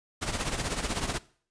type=noise with tremolo; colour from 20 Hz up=pink; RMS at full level=-28 dBFS; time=0.21-1.19 s; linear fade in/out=20 ms; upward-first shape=triangle; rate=16 Hz; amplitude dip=75%; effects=noise-tail reverb RT60 0.5 s tail -20 dB re dry + resampled to 22050 Hz

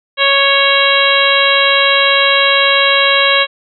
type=harmonic tone with a mistuned harmonic; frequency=554.4 Hz; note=C#5; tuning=in tune; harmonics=1 / 2 / 3 / 4 / 5 / 6 / 7; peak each=-16 / -16 / -16 / -16 / -16 / -16 / -16 dBFS; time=0.17-3.47 s; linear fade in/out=50 ms; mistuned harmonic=6; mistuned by=-39 cents; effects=none

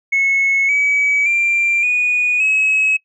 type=tone with pitch steps; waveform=sine; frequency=2191 / 2279 / 2370 / 2465 / 2564 Hz; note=C#7 / C#7 / D7 / D#7 / E7; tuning=-21 / +47 / +15 / -17 / -49 cents; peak=-11 dBFS; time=0.12-2.97 s; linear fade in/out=10 ms; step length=570 ms; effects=noise-tail reverb RT60 0.1 s tail -23 dB re dry + tanh soft clip ceiling -9 dBFS

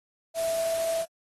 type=tone in noise; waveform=sine; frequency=659.3 Hz; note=E5; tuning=in tune; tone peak=-25 dBFS; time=0.34-1.06 s; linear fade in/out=50 ms; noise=white; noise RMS=-37 dBFS; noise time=0.34-1.06 s; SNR=+9 dB; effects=AAC 32 kbps

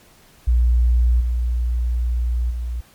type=tone with level steps; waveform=sine; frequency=59.9 Hz; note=A#1; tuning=48 cents sharp; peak=-12 / -17 / -22 dBFS; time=0.47-2.81 s; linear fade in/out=10 ms; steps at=1.2 / 2.5 s; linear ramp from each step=10 ms; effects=pink hiss -51 dBFS RMS until 2.94 s + MP3 96 kbps

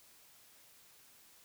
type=silence; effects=white hiss -62 dBFS RMS until 1.44 s

